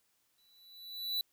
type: tone with exponential growth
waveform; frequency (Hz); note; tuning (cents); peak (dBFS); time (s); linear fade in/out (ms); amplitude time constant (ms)
square; 3959; B7; +3; -30; 0.38-1.21; 2; 180
effects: white hiss -75 dBFS RMS until 1.32 s